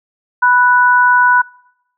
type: tone pair together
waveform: sine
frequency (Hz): 987.8 / 1480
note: B5 / F#6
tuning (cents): 0 / 0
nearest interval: perfect fifth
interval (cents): 700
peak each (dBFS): -10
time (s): 0.42-1.42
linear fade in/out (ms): 10
effects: noise-tail reverb RT60 0.9 s tail -26 dB re dry